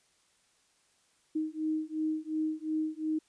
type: beating tone pair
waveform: sine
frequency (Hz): 311.1 / 313.9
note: D#4 / D#4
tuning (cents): 0 / +15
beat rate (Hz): 2.8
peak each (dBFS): -33 / -33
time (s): 1.35-3.19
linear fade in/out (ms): 10
effects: white hiss -69 dBFS RMS until 3.28 s + resampled to 22050 Hz